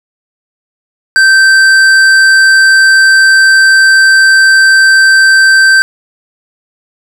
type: tone with hard clipping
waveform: sine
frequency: 1557 Hz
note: G6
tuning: 12 cents flat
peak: -4 dBFS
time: 1.16-5.82 s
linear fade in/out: 0 ms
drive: 10 dB
effects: none

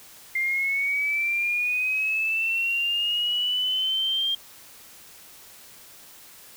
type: linear sweep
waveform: sine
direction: up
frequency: 2096 to 3205 Hz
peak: -22 dBFS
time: 0.35-4.35 s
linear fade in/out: 5 ms
effects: white hiss -48 dBFS RMS until 6.56 s

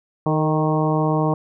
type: harmonic tone with a mistuned harmonic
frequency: 155.56 Hz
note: D#3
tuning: in tune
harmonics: 1 / 2 / 3 / 4 / 5 / 6 / 7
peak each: -20 / -23 / -25 / -26 / -27 / -28 / -28 dBFS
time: 0.26-1.34 s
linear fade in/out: 2 ms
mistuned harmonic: 3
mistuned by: -27 cents
effects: none

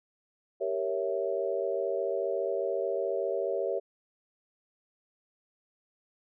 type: chord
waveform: sine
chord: G diminished seventh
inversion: none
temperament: equal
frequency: 392 / 466.2 / 554.4 / 659.3 Hz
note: G4 / Bb4 / Db5 / Fb5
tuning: 0 / 0 / 0 / 0 cents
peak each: -33 / -34 / -32 / -35 dBFS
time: 0.6-3.8 s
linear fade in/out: 20 ms
effects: none

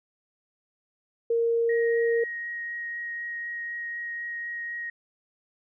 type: tone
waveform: sine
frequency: 463.6 Hz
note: A#4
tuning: 10 cents flat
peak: -21 dBFS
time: 1.3-2.24 s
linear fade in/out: 5 ms
type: tone with vibrato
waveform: sine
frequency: 1883 Hz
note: A#6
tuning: 17 cents sharp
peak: -31 dBFS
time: 1.69-4.9 s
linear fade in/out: 5 ms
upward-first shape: triangle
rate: 4 Hz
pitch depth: 9 cents each way
effects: none

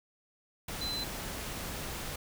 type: tone in noise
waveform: sine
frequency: 4041 Hz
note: B7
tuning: 39 cents sharp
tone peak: -34 dBFS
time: 0.81-1.04 s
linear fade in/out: 5 ms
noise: pink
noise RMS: -39 dBFS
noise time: 0.68-2.16 s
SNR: +2 dB
effects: none

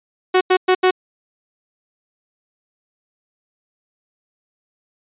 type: tone bursts at uneven times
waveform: sawtooth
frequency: 370 Hz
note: F#4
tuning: in tune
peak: -7 dBFS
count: 4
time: 0.34-0.41 / 0.5-0.57 / 0.68-0.75 / 0.83-0.91 s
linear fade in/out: 10 ms
effects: resampled to 8000 Hz

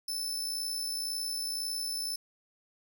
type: tone with amplitude modulation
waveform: sawtooth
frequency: 5274 Hz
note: E8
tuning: in tune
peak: -28 dBFS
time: 0.08-2.16 s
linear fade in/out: 5 ms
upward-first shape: sine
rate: 61.9 Hz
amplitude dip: 40%
effects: none

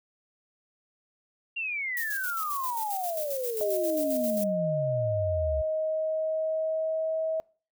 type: exponential sweep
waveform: sine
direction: down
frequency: 2800 to 67.7 Hz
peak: -29 dBFS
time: 1.56-5.62 s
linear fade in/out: 10 ms
type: noise with tremolo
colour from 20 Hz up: violet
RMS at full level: -35 dBFS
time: 1.97-4.44 s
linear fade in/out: 0 ms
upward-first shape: square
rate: 7.5 Hz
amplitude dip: 55%
type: tone with pitch glide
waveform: sine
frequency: 622.3 to 640.2 Hz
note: D#5 to D#5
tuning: 0 to +49 cents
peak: -26 dBFS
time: 3.61-7.4 s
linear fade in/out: 0 ms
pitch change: +49 cents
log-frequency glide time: 5.04-7.19 s
effects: noise-tail reverb RT60 0.4 s tail -24 dB re dry

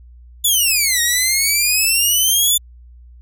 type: exponential two-way sweep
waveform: 10% pulse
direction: down then up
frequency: 3520 to 1863 to 3520 Hz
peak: -5 dBFS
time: 0.44-2.58 s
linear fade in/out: 10 ms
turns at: 1.01 s
effects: added 60 Hz sine -39 dBFS peak until 3.21 s

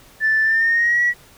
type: tone with pitch glide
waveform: sine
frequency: 1760 to 1930.4 Hz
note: A6 to B6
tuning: 0 to -40 cents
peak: -13 dBFS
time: 0.2-1.14 s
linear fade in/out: 50 ms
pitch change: +160 cents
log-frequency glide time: 0.43-1.02 s
effects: tanh soft clip ceiling -9 dBFS + pink hiss -48 dBFS RMS until 1.37 s

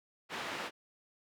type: band-pass noise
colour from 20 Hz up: white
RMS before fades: -40 dBFS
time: 0.29-0.71 s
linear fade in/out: 50 ms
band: 180 to 2300 Hz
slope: 12 dB/octave
effects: none

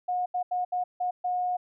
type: tone bursts at uneven times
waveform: sine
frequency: 723 Hz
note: F#5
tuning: 40 cents flat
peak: -25 dBFS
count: 6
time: 0.08-0.26 / 0.34-0.43 / 0.51-0.65 / 0.72-0.84 / 1-1.11 / 1.24-1.57 s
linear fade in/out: 10 ms
effects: none

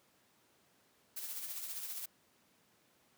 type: noise with tremolo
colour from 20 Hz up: blue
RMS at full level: -41 dBFS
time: 1.16-2.06 s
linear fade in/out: 10 ms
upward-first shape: sine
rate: 15 Hz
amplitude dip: 45%
effects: pink hiss -70 dBFS RMS until 3.17 s + high-pass 150 Hz 12 dB/octave

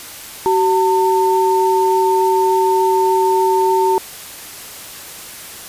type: tone pair together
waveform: sine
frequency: 379.1 / 901.7 Hz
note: F#4 / A5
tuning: +42 / +42 cents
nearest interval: octave + minor third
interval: 1500 cents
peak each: -14 dBFS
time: 0.46-3.98 s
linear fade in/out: 0 ms
effects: white hiss -33 dBFS RMS until 5.68 s + resampled to 32000 Hz

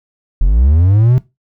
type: linear sweep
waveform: triangle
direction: up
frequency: 38.2 to 130.5 Hz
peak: -5 dBFS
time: 0.41-1.18 s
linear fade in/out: 0 ms
effects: noise-tail reverb RT60 0.2 s tail -18 dB re dry

